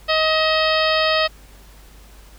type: harmonic tone with a mistuned harmonic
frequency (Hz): 630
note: D#5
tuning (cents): +21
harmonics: 1 / 2 / 3 / 4 / 5 / 6 / 7 / 8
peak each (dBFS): -19 / -22 / -24 / -25 / -26 / -27 / -27 / -28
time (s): 0.08-1.28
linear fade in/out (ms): 20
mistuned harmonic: 4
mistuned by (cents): +47
effects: added 50 Hz sine -43 dBFS peak until 2.38 s + pink hiss -49 dBFS RMS until 2.38 s